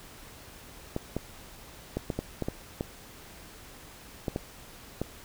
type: clicks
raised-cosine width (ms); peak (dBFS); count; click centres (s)
2; -16; 11; 0.964 / 1.166 / 1.97 / 2.102 / 2.19 / 2.423 / 2.485 / 2.809 / 4.282 / 4.361 / 5.016
effects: pink hiss -49 dBFS RMS until 5.24 s